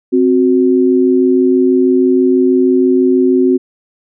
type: tone pair together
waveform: sine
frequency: 261.6 / 367.8 Hz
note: C4 / F#4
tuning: 0 / -10 cents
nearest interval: tritone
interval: 590 cents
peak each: -10 dBFS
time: 0.12-3.58 s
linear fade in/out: 20 ms
effects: none